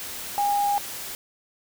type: tone in noise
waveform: sine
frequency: 813 Hz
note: G#5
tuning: 37 cents flat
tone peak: -20 dBFS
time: 0.38-0.78 s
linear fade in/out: 0 ms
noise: white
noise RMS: -35 dBFS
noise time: 0-1.15 s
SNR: +12 dB
effects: none